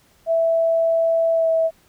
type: tone with pitch glide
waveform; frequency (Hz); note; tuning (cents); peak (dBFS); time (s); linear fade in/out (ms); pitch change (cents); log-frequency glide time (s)
sine; 659.3 to 651; E5 to E5; 0 to -22; -15; 0.26-1.71; 50; -22; 1.33-1.49
effects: pink hiss -57 dBFS RMS until 1.88 s